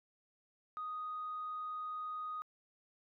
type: tone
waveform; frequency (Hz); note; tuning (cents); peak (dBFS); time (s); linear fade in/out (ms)
sine; 1244.5; D#6; 0; -38; 0.77-2.42; 0
effects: tanh soft clip ceiling -34 dBFS